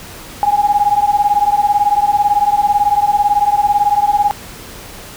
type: beating tone pair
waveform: sine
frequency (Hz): 814 / 832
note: G#5 / G#5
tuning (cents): -35 / +3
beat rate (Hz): 18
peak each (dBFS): -13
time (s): 0.43-4.31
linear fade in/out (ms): 0
effects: pink hiss -33 dBFS RMS until 5.16 s